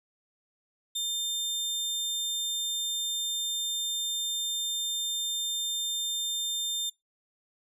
sawtooth tone, 3600 Hz, A7, 39 cents sharp, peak -26 dBFS, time 0.95-6.9 s, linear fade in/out 10 ms, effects noise-tail reverb RT60 0.2 s tail -24 dB re dry + resampled to 32000 Hz

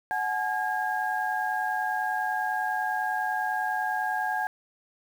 sine tone cluster, 742 / 852 / 1628 Hz, F#5 / G#5 / G#6, +5 / +44 / -35 cents, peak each -30 dBFS, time 0.11-4.47 s, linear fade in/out 0 ms, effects 8-bit

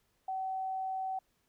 sine tone, 760 Hz, F#5, 46 cents sharp, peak -33 dBFS, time 0.28-1.19 s, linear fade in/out 5 ms, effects pink hiss -75 dBFS RMS until 1.48 s

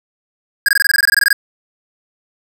square tone bursts, 1639 Hz, G#6, 23 cents flat, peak -9 dBFS, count 15, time 0.66-1.329 s, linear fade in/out 2 ms, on 25 ms, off 21 ms, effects none

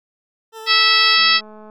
20% pulse tone with vibrato, 443.4 Hz, A4, 13 cents sharp, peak -27 dBFS, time 0.52-1.19 s, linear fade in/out 50 ms, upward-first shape sine, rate 8.2 Hz, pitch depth 17 cents each way
harmonic tone, 654 Hz, E5, 14 cents flat, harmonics 2 / 3 / 4 / 5 / 6 / 7 / 8, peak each -19 / -19 / -19 / -19 / -19 / -19 / -19 dBFS, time 0.66-1.41 s, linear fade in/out 50 ms
click train, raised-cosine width 1 ms, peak -28 dBFS, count 112, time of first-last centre 1.18-1.699 s, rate 214 Hz
effects none

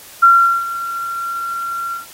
sine tone with ADSR envelope, 1371 Hz, F6, 32 cents flat, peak -4 dBFS, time 0.22-2.06 s, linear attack 14 ms, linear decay 400 ms, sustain -16 dB, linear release 130 ms, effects white hiss -39 dBFS RMS until 2.13 s + AAC 48 kbps

